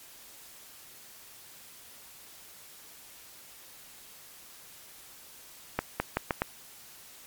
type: accelerating click train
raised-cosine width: 0.5 ms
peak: -11 dBFS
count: 5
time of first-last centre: 5.79-6.419 s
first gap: 210 ms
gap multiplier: 0.81
effects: white hiss -51 dBFS RMS until 7.26 s + MP3 96 kbps